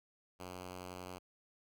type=tone; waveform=5% pulse; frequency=91 Hz; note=F#2; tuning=28 cents flat; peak=-34 dBFS; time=0.39-1.19 s; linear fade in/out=20 ms; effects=none